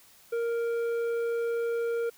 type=tone with tanh clipping; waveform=sine; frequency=466.2 Hz; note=A#4; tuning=in tune; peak=-28 dBFS; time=0.32-2.1 s; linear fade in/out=10 ms; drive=8 dB; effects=white hiss -57 dBFS RMS until 2.17 s

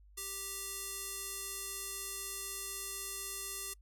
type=tone with band-pass filter; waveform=square; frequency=392 Hz; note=G4; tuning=in tune; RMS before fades=-42 dBFS; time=0.17-3.74 s; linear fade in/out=10 ms; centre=10000 Hz; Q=1.3; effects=noise-tail reverb RT60 0.1 s tail -26 dB re dry + added 50 Hz sine -57 dBFS peak until 3.81 s

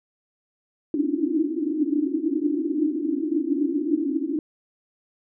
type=band-pass noise; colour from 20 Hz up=white; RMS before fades=-24 dBFS; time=0.94-4.39 s; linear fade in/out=2 ms; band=280 to 330 Hz; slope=96 dB/octave; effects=none

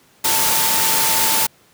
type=tone in noise; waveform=sine; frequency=892 Hz; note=A5; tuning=23 cents sharp; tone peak=-24 dBFS; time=0.24-1.47 s; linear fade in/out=10 ms; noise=white; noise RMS=-17 dBFS; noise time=0.24-1.47 s; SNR=-10 dB; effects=pink hiss -53 dBFS RMS until 1.73 s + high-pass 100 Hz 12 dB/octave

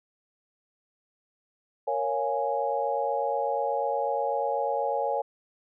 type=chord; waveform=sine; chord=Bb minor seventh; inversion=none; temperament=equal; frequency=466.2 / 554.4 / 698.5 / 830.6 Hz; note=Bb4 / Db5 / F5 / Ab5; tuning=0 / 0 / 0 / 0 cents; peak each=-32 / -29 / -33 / -29 dBFS; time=1.87-5.22 s; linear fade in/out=10 ms; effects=none

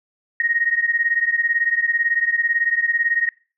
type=beating tone pair; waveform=sine; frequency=1864.7 / 1882.7 Hz; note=A#6 / A#6; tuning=0 / +17 cents; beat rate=18 Hz; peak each=-19 / -21 dBFS; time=0.4-3.29 s; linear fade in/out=2 ms; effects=noise-tail reverb RT60 0.4 s tail -25 dB re dry

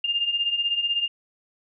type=beating tone pair; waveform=sine; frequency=2797 / 2813 Hz; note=F7 / F7; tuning=+2 / +12 cents; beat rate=16 Hz; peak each=-28 / -23 dBFS; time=0.04-1.08 s; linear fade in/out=5 ms; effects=none

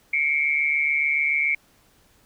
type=tone pair together; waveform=sine; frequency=2167 / 2314 Hz; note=C#7 / D7; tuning=-40 / -26 cents; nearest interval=minor second; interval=114 cents; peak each=-22 / -22 dBFS; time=0.13-1.55 s; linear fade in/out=5 ms; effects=pink hiss -59 dBFS RMS until 2.25 s

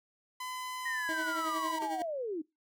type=tone with pitch glide; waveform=sawtooth; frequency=1013 to 981.3 Hz; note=B5 to B5; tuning=+44 to -11 cents; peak=-34 dBFS; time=0.4-1.79 s; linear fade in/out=5 ms; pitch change=-55 cents; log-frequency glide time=0.87-1.47 s
type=linear sweep; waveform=sine; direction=down; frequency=1891 to 293.7 Hz; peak=-33 dBFS; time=0.85-2.42 s; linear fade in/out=10 ms
type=tone with tremolo; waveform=25% pulse; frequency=319.9 Hz; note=D#4; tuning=48 cents sharp; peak=-31 dBFS; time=1.09-2.02 s; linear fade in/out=0 ms; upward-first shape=sine; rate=11 Hz; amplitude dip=65%
type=tone with exponential decay; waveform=sawtooth; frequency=392 Hz; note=G4; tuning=in tune; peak=-34 dBFS; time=1.82-1.94 s; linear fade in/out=1 ms; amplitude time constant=25 ms
effects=noise-tail reverb RT60 0.2 s tail -22 dB re dry

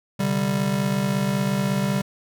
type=chord; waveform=square; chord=C suspended second; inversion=none; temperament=just; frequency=130.81 / 147.16 / 196.22 Hz; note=C3 / D3 / G3; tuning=0 / +4 / +2 cents; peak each=-29 / -28 / -23 dBFS; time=0.19-2.02 s; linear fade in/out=10 ms; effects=none

